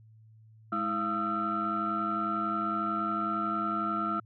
sine tone cluster, 209.2 / 323.9 / 687 / 1252 / 1343 Hz, G#3 / E4 / F5 / D#6 / E6, +13 / -30 / -29 / +10 / +32 cents, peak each -35 / -36 / -38 / -35 / -30 dBFS, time 0.72-4.2 s, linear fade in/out 5 ms, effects tanh soft clip ceiling -20 dBFS + added 110 Hz sine -53 dBFS peak until 4.25 s

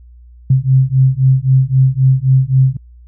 sine beating tone pair, 130 / 133.8 Hz, C3 / C3, -11 / +39 cents, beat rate 3.8 Hz, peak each -11 dBFS, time 0.5-2.77 s, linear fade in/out 5 ms, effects added 60 Hz sine -37 dBFS peak until 3.07 s

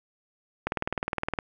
click train, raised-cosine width 0.5 ms, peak -12 dBFS, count 15, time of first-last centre 0.67-1.388 s, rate 19.5 Hz, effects none

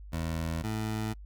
20% pulse tone pair in turn, 81.7 / 109.06 Hz, E2 / A2, -15 / -15 cents, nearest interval perfect fourth, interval 500 cents, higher second, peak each -26 dBFS, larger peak neither, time 0.12-0.63 / 0.63-1.14 s, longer neither, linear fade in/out 20 ms, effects noise-tail reverb RT60 0.1 s tail -26 dB re dry + added 50 Hz sine -43 dBFS peak until 1.25 s

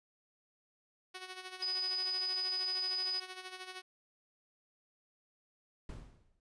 5% pulse tone with tremolo, 371 Hz, F#4, 5 cents sharp, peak -31 dBFS, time 1.14-3.82 s, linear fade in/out 10 ms, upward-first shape sine, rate 13 Hz, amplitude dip 65%
sine tone, 4978 Hz, D#8, in tune, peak -33 dBFS, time 1.62-3.2 s, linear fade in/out 5 ms
brown noise with exponential decay, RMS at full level -40 dBFS, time 5.89-6.4 s, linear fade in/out 2 ms, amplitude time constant 110 ms
effects resampled to 22050 Hz

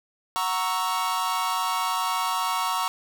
45% pulse chord, F# dominant seventh, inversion none, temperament equal, 740 / 932.3 / 1108.7 / 1318.5 Hz, F#5 / A#5 / C#6 / E6, 0 / 0 / 0 / 0 cents, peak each -33 / -28 / -28 / -31 dBFS, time 0.36-2.88 s, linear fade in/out 0 ms, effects none

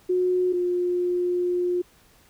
sine tone pair in turn, 363.9 / 356 Hz, F#4 / F4, -29 / +33 cents, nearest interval unison, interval 38 cents, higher first, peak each -19 / -21 dBFS, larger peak first, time 0.09-0.53 / 0.53-1.82 s, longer second, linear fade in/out 10 ms, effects pink hiss -57 dBFS RMS until 2.29 s

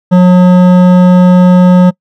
triangle tone with hard clipping, 180.8 Hz, F#3, 40 cents flat, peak -3 dBFS, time 0.11-1.91 s, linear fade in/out 20 ms, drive 16 dB, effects noise-tail reverb RT60 0.1 s tail -25 dB re dry

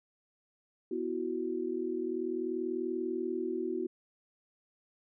sine chord, B suspended fourth, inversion none, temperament equal, 246.9 / 329.6 / 370 Hz, B3 / E4 / F#4, 0 / 0 / 0 cents, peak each -39 / -36 / -34 dBFS, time 0.91-3.87 s, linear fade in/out 5 ms, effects none

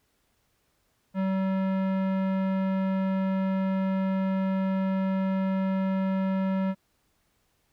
sine tone with tanh clipping, 190.9 Hz, G3, 46 cents flat, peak -26 dBFS, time 1.14-6.75 s, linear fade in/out 50 ms, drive 18 dB, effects pink hiss -71 dBFS RMS until 7.72 s

